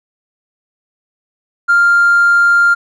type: tone with hard clipping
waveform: sine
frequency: 1396.9 Hz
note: F6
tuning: in tune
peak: -7 dBFS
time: 1.68-2.75 s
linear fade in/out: 20 ms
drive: 1 dB
effects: none